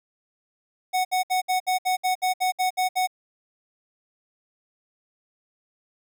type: tone bursts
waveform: square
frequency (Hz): 740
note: F#5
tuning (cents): 0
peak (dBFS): -21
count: 12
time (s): 0.93-3.074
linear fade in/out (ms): 20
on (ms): 120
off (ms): 64
effects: none